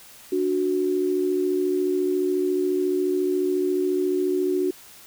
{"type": "tone pair together", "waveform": "sine", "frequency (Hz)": [293.7, 367.9], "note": ["D4", "F#4"], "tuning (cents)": [0, -10], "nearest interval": "major third", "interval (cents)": 390, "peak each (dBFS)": [-26, -21], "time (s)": [0.32, 4.71], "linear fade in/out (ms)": 5, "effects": ["white hiss -47 dBFS RMS until 5.06 s"]}